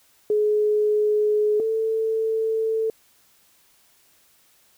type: tone pair in turn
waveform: sine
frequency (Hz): 422.2 / 444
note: G#4 / A4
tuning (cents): +29 / +16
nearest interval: minor second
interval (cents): 87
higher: second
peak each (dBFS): -17 / -20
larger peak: first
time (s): 0.3-1.6 / 1.6-2.9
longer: neither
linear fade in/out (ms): 2
effects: white hiss -59 dBFS RMS until 4.77 s